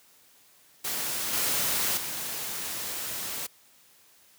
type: noise with level steps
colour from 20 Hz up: white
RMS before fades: -31 / -27 / -34 dBFS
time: 0.84-3.47 s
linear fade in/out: 10 ms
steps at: 1.33 / 1.97 s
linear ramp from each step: 5 ms
effects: white hiss -59 dBFS RMS until 4.38 s + high-pass 80 Hz 12 dB/octave